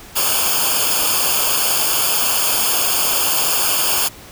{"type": "noise with comb filter", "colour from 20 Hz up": "white", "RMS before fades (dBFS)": -17, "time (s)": [0.15, 4.09], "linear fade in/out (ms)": 20, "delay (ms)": 0.51, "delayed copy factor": -0.9, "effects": ["pink hiss -39 dBFS RMS until 4.31 s"]}